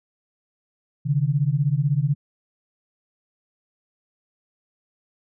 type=beating tone pair; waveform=sine; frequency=135.5 / 151.5 Hz; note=C#3 / D#3; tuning=-39 / -46 cents; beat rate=16 Hz; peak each=-21 dBFS; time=1.05-2.15 s; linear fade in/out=20 ms; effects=none